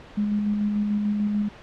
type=tone with tremolo; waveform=sine; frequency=207.7 Hz; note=G#3; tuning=in tune; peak=-20 dBFS; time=0.17-1.49 s; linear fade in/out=10 ms; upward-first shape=square; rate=6.8 Hz; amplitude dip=25%; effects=pink hiss -45 dBFS RMS until 1.62 s + low-pass 3000 Hz 12 dB/octave